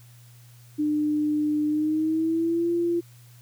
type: tone with pitch glide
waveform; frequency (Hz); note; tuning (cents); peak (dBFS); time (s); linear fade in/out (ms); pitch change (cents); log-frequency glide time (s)
sine; 300 to 342.6; D4 to F4; +37 to -33; -21; 0.78-3.01; 20; +230; 1.67-2.71
effects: added 120 Hz sine -48 dBFS peak until 3.41 s + white hiss -57 dBFS RMS until 3.41 s